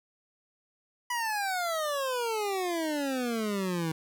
25% pulse exponential sweep, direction down, 987.8 to 157.8 Hz, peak -25 dBFS, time 1.1-3.92 s, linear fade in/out 5 ms, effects none

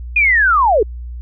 sine linear sweep, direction down, 2489 to 379 Hz, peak -9 dBFS, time 0.16-0.83 s, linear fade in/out 5 ms, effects added 60 Hz sine -25 dBFS peak until 1.21 s

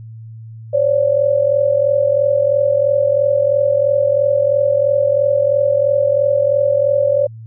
sine tone pair together, 533 / 576 Hz, C5 / D5, +32 / -34 cents, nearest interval minor second, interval 134 cents, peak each -16 / -13 dBFS, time 0.73-7.27 s, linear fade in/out 10 ms, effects added 112 Hz sine -31 dBFS peak until 7.46 s

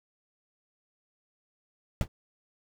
brown noise with exponential decay, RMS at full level -22 dBFS, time 2.01-2.08 s, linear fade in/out 1 ms, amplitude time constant 15 ms, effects none

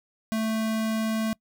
square tone, 220.8 Hz, A3, 6 cents sharp, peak -25 dBFS, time 0.32-1.33 s, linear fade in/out 0 ms, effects noise-tail reverb RT60 0.1 s tail -25 dB re dry

